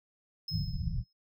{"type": "tone with exponential decay", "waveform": "triangle", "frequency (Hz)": 5160, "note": "E8", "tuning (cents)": -38, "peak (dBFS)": -33, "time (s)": [0.48, 1.13], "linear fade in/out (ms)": 5, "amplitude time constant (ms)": 140}
{"type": "low-pass noise", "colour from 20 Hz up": "white", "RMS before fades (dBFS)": -33, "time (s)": [0.5, 1.04], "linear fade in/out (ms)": 50, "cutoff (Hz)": 180, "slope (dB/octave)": 96}
{"effects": ["noise-tail reverb RT60 0.1 s tail -25 dB re dry"]}